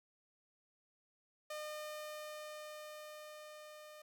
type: tone with level ramp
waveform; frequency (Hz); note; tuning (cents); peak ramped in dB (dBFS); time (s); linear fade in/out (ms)
sawtooth; 607; D#5; -43; -38 to -49; 1.5-4.02; 5
effects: none